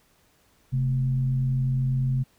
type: tone with frequency modulation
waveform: sine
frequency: 131.1 Hz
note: C3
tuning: 4 cents sharp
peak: -21 dBFS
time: 0.72-2.24 s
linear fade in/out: 20 ms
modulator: 91.8 Hz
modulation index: 0.36
effects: pink hiss -63 dBFS RMS until 2.38 s